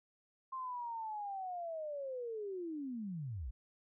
sine linear sweep, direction down, 1061 to 49.47 Hz, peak -39 dBFS, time 0.52-3.51 s, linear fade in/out 10 ms, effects none

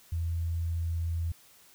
sine tone, 83.5 Hz, E2, 23 cents sharp, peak -28 dBFS, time 0.12-1.32 s, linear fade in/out 5 ms, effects white hiss -58 dBFS RMS until 1.74 s

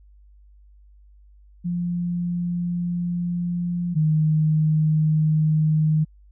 sine tone pair in turn, 174.61 / 155.12 Hz, F3 / D#3, 0 / -5 cents, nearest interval major second, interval 205 cents, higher first, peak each -22 / -16 dBFS, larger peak second, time 1.64-3.95 / 3.95-6.05 s, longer first, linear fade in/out 20 ms, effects added 50 Hz sine -48 dBFS peak until 6.31 s

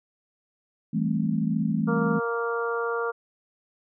sine chord, A minor seventh, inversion second, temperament just, 165 / 198 / 220 / 264 Hz, E3 / G3 / A3 / C4, +2 / +18 / 0 / +16 cents, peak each -27 / -29 / -26 / -32 dBFS, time 0.93-2.2 s, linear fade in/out 10 ms
harmonic tone, 233.1 Hz, A#3, in tune, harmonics 2 / 3 / 4 / 5 / 6, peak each -27 / -38 / -36 / -32 / -32 dBFS, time 1.87-3.12 s, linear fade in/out 20 ms
effects none

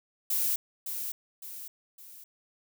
violet noise with echo, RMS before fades -28 dBFS, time 0.3-0.56 s, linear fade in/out 5 ms, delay 560 ms, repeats 3, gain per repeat -7 dB, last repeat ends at 2.24 s, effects none

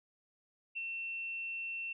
sine tone with ADSR envelope, 2700 Hz, E7, 41 cents sharp, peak -35 dBFS, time 0.75-1.93 s, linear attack 22 ms, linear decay 25 ms, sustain -2 dB, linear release 6 ms, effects none

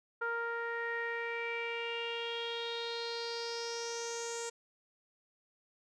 sawtooth tone with low-pass filter sweep, 466.2 Hz, A#4, in tune, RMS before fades -38 dBFS, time 0.21-4.5 s, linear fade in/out 10 ms, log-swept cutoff 1400 to 7400 Hz, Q 5.9, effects none

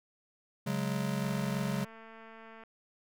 square chord, C# suspended fourth, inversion none, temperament just, 138.59 / 184.79 / 207.9 Hz, C#3 / F#3 / G#3, 0 / -2 / +2 cents, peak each -36 dBFS, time 0.66-1.85 s, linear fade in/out 10 ms
click train, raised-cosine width 0.5 ms, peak -37 dBFS, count 316, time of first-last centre 1.23-2.636 s, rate 224 Hz
effects none

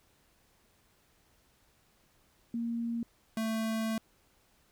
sine / square tone pair in turn, 233.1 / 222.2 Hz, A#3 / A3, 0 / +17 cents, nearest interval minor second, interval 83 cents, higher first, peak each -31 / -31 dBFS, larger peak neither, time 2.54-3.03 / 3.37-3.98 s, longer second, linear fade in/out 2 ms, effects pink hiss -68 dBFS RMS until 4.71 s

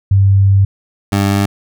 sine / 20% pulse tone pair in turn, 98 / 99.71 Hz, G2 / G2, 0 / +30 cents, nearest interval unison, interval 30 cents, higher second, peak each -6 dBFS, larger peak neither, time 0.11-0.65 / 1.12-1.46 s, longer first, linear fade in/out 5 ms, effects none

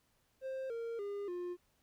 triangle tone with pitch steps, 528 / 462.3 / 404.8 / 354.4 Hz, C5 / A#4 / G#4 / F4, +16 / -14 / -44 / +25 cents, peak -36 dBFS, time 0.41-1.57 s, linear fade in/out 50 ms, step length 290 ms, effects pink hiss -75 dBFS RMS until 1.82 s

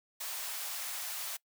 white high-pass noise, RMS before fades -39 dBFS, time 0.2-1.37 s, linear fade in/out 10 ms, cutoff 620 Hz, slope 24 dB/octave, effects noise-tail reverb RT60 0.1 s tail -22 dB re dry

